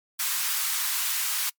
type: high-pass noise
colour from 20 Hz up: white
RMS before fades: -27 dBFS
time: 0.19-1.5 s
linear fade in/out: 10 ms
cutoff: 990 Hz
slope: 24 dB/octave
effects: noise-tail reverb RT60 0.1 s tail -24 dB re dry + MP3 96 kbps